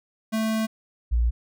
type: tone pair in turn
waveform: square / sine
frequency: 220.5 / 58.57 Hz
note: A3 / A#1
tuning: +4 / +9 cents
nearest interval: octave + major seventh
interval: 2295 cents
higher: first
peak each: -23 / -18 dBFS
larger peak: second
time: 0.32-0.67 / 1.11-1.31 s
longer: first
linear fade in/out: 20 ms
effects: none